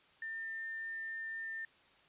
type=tone; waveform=sine; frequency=1801 Hz; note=A6; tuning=40 cents sharp; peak=-39 dBFS; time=0.22-1.65 s; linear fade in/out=2 ms; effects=white hiss -65 dBFS RMS until 2.08 s + resampled to 8000 Hz